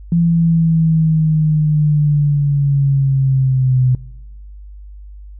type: linear sweep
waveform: sine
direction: down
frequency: 170 to 126.4 Hz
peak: -10 dBFS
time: 0.12-3.95 s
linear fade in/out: 2 ms
effects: noise-tail reverb RT60 0.9 s tail -20 dB re dry + added 50 Hz sine -32 dBFS peak until 5.39 s